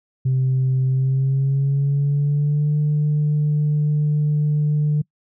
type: tone with pitch glide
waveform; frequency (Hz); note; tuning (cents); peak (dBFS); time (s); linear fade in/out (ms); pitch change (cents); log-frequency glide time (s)
sine; 130.81 to 149.4; C3 to D3; 0 to +30; -14; 0.25-5.02; 10; +230; 0.86-2.73
effects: noise-tail reverb RT60 0.1 s tail -25 dB re dry + tanh soft clip ceiling -13 dBFS